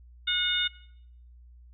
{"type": "harmonic tone", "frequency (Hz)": 726, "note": "F#5", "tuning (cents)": -33, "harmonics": [2, 3, 4, 5], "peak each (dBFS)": [-32, -34, -32, -26], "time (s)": [0.27, 0.68], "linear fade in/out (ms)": 10, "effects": ["noise-tail reverb RT60 0.7 s tail -20 dB re dry", "added 60 Hz sine -49 dBFS peak until 1.73 s"]}